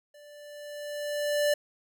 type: tone with level ramp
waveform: square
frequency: 587.3 Hz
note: D5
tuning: in tune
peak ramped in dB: -51 to -22 dBFS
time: 0.14-1.54 s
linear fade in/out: 5 ms
effects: none